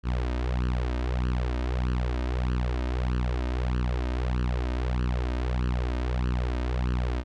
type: tone with flanger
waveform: sawtooth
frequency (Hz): 61.74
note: B1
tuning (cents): 0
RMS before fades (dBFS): -27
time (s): 0.03-7.24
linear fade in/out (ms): 50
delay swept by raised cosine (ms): 0.67 to 3.27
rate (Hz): 1.6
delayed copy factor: +0.85
effects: low-pass 4000 Hz 12 dB/octave